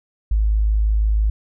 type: tone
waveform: sine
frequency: 53 Hz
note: G#1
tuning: 36 cents sharp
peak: -14 dBFS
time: 0.31-1.3 s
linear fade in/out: 5 ms
effects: none